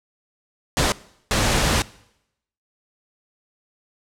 pink noise bursts at uneven times, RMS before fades -19 dBFS, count 2, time 0.77-0.92 / 1.31-1.82 s, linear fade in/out 0 ms, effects noise-tail reverb RT60 0.8 s tail -21 dB re dry + low-pass 9000 Hz 12 dB/octave

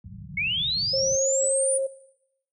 white low-pass noise, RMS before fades -39 dBFS, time 0.04-1.16 s, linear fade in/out 5 ms, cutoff 190 Hz, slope 96 dB/octave
sine linear sweep, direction up, 2146 to 9600 Hz, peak -23 dBFS, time 0.37-1.78 s, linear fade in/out 5 ms
sine tone, 537 Hz, C5, 45 cents sharp, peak -23 dBFS, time 0.93-1.87 s, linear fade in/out 10 ms
effects noise-tail reverb RT60 0.8 s tail -18 dB re dry + high-pass 60 Hz 12 dB/octave

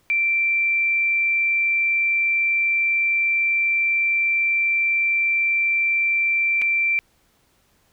sine tone with dropouts, 2349 Hz, D7, in tune, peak -17 dBFS, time 0.1-6.99 s, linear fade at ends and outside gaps 0 ms, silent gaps 6.616-6.62 s, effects pink hiss -62 dBFS RMS until 7.92 s

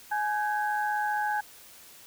sine tone cluster, 840 / 1532 / 1647 Hz, G#5 / G6 / G#6, +19 / -40 / -15 cents, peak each -27 / -34 / -34 dBFS, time 0.11-1.41 s, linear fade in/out 10 ms, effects white hiss -51 dBFS RMS until 2.06 s

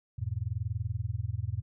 sine chord, E major, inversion none, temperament just, 82.41 / 103.01 / 123.61 Hz, E2 / G#2 / B2, 0 / -14 / +2 cents, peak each -37 / -33 / -36 dBFS, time 0.18-1.62 s, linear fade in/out 10 ms, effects none

